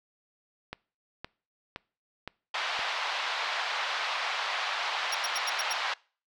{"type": "click train", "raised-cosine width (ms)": 0.3, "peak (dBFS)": -20, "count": 5, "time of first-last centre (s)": [0.73, 2.792], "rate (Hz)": 1.94}
{"type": "band-pass noise", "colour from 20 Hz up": "pink", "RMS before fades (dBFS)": -32, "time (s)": [2.54, 5.94], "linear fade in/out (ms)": 5, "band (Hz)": [760, 4300], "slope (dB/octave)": 24}
{"type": "tone bursts", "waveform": "40% pulse", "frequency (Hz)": 5588, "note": "F8", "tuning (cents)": 0, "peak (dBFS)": -29, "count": 6, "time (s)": [5.12, 5.731], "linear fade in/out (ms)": 5, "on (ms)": 26, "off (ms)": 91}
{"effects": ["noise-tail reverb RT60 0.4 s tail -24 dB re dry"]}